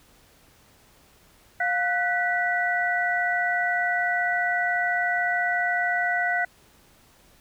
sine tone cluster, 706 / 1492 / 1957 Hz, F5 / F#6 / B6, +19 / +14 / -16 cents, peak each -26 dBFS, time 1.6-6.45 s, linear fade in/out 5 ms, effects pink hiss -57 dBFS RMS until 7.4 s

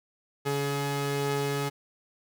sawtooth tone pair together, 141.45 / 423.2 Hz, C#3 / G#4, +35 / +33 cents, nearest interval octave + perfect fifth, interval 1898 cents, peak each -26 dBFS, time 0.45-1.7 s, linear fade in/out 20 ms, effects none

